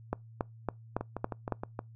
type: two click trains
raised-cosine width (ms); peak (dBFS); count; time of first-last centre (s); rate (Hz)
1; -16 / -21; 6 / 6; 0.13-1.523 / 1.01-1.791; 3.59 / 6.4
effects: noise-tail reverb RT60 0.2 s tail -25 dB re dry + added 113 Hz sine -49 dBFS peak until 1.95 s